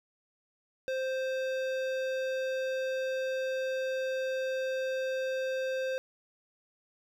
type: tone with hard clipping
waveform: sine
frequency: 523.3 Hz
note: C5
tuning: in tune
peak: -32 dBFS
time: 0.88-5.98 s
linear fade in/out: 0 ms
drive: 15 dB
effects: none